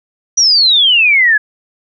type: exponential sweep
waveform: sine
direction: down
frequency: 5920 to 1661.2 Hz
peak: -6 dBFS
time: 0.37-1.38 s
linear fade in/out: 10 ms
effects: none